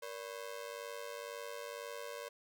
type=ring-modulated tone; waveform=sawtooth; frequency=523.3 Hz; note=C5; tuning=in tune; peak=-36 dBFS; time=0.02-2.29 s; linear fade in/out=10 ms; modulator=51 Hz; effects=12-bit